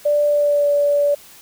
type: tone with pitch glide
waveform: sine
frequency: 587.3 to 577.2 Hz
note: D5 to D5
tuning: 0 to -30 cents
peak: -13 dBFS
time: 0.05-1.15 s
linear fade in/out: 10 ms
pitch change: -30 cents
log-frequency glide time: 0.26-0.7 s
effects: white hiss -44 dBFS RMS until 1.41 s